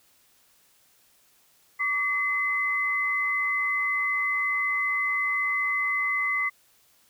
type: tone pair together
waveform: sine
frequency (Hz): 1144.4 / 2039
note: D6 / C7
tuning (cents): -45 / -45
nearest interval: minor seventh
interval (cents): 1000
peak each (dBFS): -30 / -24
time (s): 1.79-6.5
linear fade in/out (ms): 20
effects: white hiss -62 dBFS RMS until 7.09 s